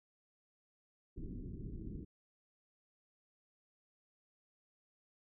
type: low-pass noise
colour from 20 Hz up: pink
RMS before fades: -45 dBFS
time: 1.16-2.05 s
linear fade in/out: 10 ms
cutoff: 370 Hz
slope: 48 dB/octave
effects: none